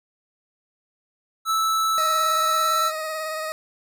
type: tone with pitch glide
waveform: square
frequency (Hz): 1313 to 1324.4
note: E6 to E6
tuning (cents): -7 to +8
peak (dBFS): -20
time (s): 1.45-2.92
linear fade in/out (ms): 50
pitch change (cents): +15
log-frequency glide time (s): 2.52-2.71
type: tone with vibrato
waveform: 20% pulse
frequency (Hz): 628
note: D#5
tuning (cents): +16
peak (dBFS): -22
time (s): 1.98-3.52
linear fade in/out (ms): 0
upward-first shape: sine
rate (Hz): 18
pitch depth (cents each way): 23
effects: none